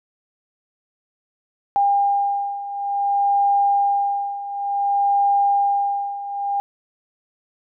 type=beating tone pair; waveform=sine; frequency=803 / 803.56 Hz; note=G5 / G5; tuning=+41 / +43 cents; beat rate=0.56 Hz; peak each=-22 / -18 dBFS; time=1.76-6.6 s; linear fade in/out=0 ms; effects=none